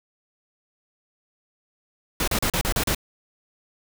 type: noise bursts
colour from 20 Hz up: pink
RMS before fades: -23 dBFS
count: 7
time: 2.2-2.948 s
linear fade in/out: 2 ms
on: 76 ms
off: 36 ms
effects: none